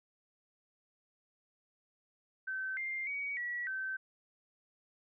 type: tone with pitch steps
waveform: sine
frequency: 1538 / 2105 / 2256 / 1933 / 1543 Hz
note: G6 / C7 / C#7 / B6 / G6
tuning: -33 / +10 / +30 / -38 / -28 cents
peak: -35 dBFS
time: 2.47-3.97 s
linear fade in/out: 10 ms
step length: 300 ms
effects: none